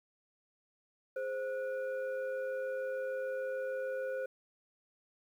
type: tone with frequency modulation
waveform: sine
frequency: 523.3 Hz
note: C5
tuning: in tune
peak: -34 dBFS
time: 1.16-4.26 s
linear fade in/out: 5 ms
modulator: 940 Hz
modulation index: 0.59
effects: 11-bit